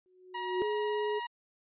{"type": "tone with exponential growth", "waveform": "sine", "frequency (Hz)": 367.7, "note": "F#4", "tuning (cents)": -11, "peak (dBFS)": -26, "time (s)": [0.06, 0.62], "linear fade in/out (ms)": 0, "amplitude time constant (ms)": 120}
{"type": "tone with vibrato", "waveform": "sawtooth", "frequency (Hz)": 954, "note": "A#5", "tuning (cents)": 40, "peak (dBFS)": -31, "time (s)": [0.34, 1.27], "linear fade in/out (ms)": 10, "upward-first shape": "sine", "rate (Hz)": 18, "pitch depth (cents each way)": 11}
{"type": "tone", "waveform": "sine", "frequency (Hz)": 420, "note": "G#4", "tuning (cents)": 19, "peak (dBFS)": -30, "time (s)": [0.6, 1.2], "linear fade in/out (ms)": 20}
{"effects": ["resampled to 8000 Hz"]}